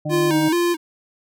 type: harmonic tone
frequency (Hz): 151.7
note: D#3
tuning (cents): -44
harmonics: 1 / 2 / 4 / 5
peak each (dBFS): -24 / -29 / -28 / -37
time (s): 0.05-0.49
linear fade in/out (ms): 10
type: tone with vibrato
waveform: square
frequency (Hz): 330.3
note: E4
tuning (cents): +4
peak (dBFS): -17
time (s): 0.09-0.77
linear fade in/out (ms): 50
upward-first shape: square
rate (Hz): 2.3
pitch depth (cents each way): 86
effects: none